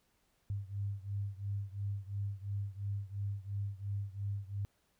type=beating tone pair; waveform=sine; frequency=99.3 / 102.2 Hz; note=G2 / G#2; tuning=+23 / -27 cents; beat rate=2.9 Hz; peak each=-38 / -40 dBFS; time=0.5-4.65 s; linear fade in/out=0 ms; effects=pink hiss -75 dBFS RMS until 4.99 s